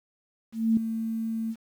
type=tone with ADSR envelope; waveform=sine; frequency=224.5 Hz; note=A3; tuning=35 cents sharp; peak=-17 dBFS; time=0.52-1.56 s; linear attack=250 ms; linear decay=3 ms; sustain=-10 dB; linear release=58 ms; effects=9-bit